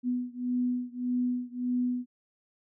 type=beating tone pair; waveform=sine; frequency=246.9 / 248.6 Hz; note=B3 / B3; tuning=0 / +12 cents; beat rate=1.7 Hz; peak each=-30 / -31 dBFS; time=0.03-2.06 s; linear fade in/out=50 ms; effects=none